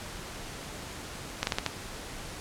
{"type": "slowing click train", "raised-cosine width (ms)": 0.2, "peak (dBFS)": -9, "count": 5, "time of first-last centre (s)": [1.43, 1.663], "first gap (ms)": 41, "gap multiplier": 1.24, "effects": ["pink hiss -41 dBFS RMS until 2.4 s", "low-pass 10000 Hz 12 dB/octave"]}